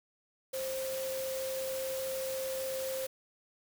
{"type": "tone in noise", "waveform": "sine", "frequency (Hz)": 528, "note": "C5", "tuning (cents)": 16, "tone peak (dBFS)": -34, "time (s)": [0.53, 3.07], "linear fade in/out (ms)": 10, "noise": "white", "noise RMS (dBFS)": -42, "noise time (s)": [0.53, 3.07], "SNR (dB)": 5, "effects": []}